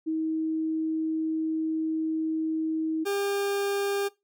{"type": "tone pair in turn", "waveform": ["sine", "40% pulse"], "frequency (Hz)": [318, 400.7], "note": ["D#4", "G4"], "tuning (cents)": [38, 38], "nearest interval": "major third", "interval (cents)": 400, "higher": "second", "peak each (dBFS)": -25, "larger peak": "neither", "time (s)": [[0.06, 3.05], [3.05, 4.09]], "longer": "first", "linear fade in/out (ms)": 20, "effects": ["noise-tail reverb RT60 0.2 s tail -20 dB re dry"]}